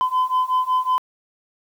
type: beating tone pair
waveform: sine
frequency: 1015 / 1020.4 Hz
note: B5 / C6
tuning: +47 / -44 cents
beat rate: 5.4 Hz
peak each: -19 / -18 dBFS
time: 0.01-0.98 s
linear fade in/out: 0 ms
effects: tanh soft clip ceiling -14 dBFS + 8-bit